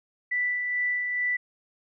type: tone with tremolo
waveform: sine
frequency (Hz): 1975.5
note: B6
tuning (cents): 0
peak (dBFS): -23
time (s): 0.31-1.37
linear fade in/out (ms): 10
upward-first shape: sine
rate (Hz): 2.3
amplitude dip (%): 35
effects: none